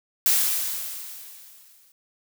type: noise with exponential decay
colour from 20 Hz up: blue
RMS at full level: -18 dBFS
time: 0.26-1.92 s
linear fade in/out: 1 ms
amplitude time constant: 360 ms
effects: none

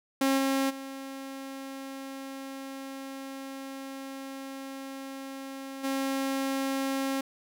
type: tone with level steps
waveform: sawtooth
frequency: 270 Hz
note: C#4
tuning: 45 cents flat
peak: -19 / -21 / -34 / -24 dBFS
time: 0.21-7.21 s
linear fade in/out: 5 ms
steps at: 0.37 / 0.69 / 5.83 s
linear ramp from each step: 20 ms
effects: none

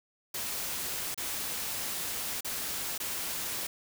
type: noise with dropouts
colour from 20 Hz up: white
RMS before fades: -35 dBFS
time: 0.34-3.67 s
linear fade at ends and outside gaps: 5 ms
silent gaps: 1.145-1.176 / 2.408-2.446 / 2.979-3 s
effects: none

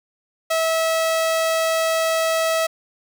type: tone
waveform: sawtooth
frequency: 649 Hz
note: E5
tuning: 27 cents flat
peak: -14 dBFS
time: 0.5-2.67 s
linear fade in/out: 10 ms
effects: none

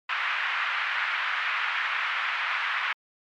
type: band-pass noise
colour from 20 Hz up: pink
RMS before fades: -28 dBFS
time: 0.09-2.93 s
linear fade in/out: 5 ms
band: 1200 to 2600 Hz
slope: 24 dB/octave
effects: MP3 96 kbps

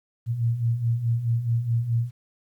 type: beating tone pair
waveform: sine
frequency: 113.6 / 118.3 Hz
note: A#2 / A#2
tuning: -44 / +26 cents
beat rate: 4.7 Hz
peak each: -28 / -22 dBFS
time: 0.26-2.11 s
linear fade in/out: 50 ms
effects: 10-bit

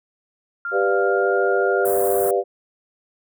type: tone with pitch glide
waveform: sine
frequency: 1395 to 1409.6 Hz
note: F6 to F6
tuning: -2 to +16 cents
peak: -24 dBFS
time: 0.65-1.85 s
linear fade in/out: 2 ms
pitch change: +18 cents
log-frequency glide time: 0.8-1.41 s
type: chord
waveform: sine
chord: G dominant seventh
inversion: none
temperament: equal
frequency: 392 / 493.9 / 587.3 / 698.5 Hz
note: G4 / B4 / D5 / F5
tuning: 0 / 0 / 0 / 0 cents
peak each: -20 / -22 / -24 / -24 dBFS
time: 0.71-2.44 s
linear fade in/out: 50 ms
type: band-stop noise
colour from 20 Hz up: white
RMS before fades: -28 dBFS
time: 1.85-2.31 s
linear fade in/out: 5 ms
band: 1600 to 8400 Hz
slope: 48 dB/octave
effects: none

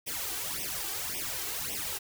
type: noise with flanger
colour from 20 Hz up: white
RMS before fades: -35 dBFS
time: 0.06-1.99 s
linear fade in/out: 20 ms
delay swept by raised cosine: 0.34 to 2.64 ms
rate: 1.8 Hz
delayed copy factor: +0.9
effects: none

